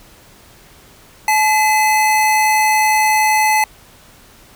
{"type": "tone pair together", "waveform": "square", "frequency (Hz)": [859.9, 2030], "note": ["A5", "B6"], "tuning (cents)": [-40, 47], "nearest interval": "octave + minor third", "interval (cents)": 1487, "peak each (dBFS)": [-13, -18], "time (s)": [1.28, 3.64], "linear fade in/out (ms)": 2, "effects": ["pink hiss -45 dBFS RMS until 4.55 s"]}